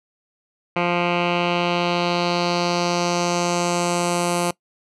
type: tone with low-pass filter sweep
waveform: 10% pulse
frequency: 174.61 Hz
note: F3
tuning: in tune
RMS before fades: -21 dBFS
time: 0.76-4.51 s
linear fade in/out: 5 ms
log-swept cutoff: 2300 to 10000 Hz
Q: 2.3
effects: noise-tail reverb RT60 0.1 s tail -22 dB re dry